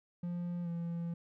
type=tone with pitch glide; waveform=triangle; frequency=174.61 to 169.64 Hz; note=F3 to E3; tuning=0 to +50 cents; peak=-33 dBFS; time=0.23-1.14 s; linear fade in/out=5 ms; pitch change=-50 cents; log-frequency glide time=0.63-0.68 s; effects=none